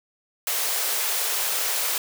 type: high-pass noise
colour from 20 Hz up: white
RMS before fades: -25 dBFS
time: 0.47-1.98 s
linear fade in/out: 2 ms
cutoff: 400 Hz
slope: 48 dB/octave
effects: none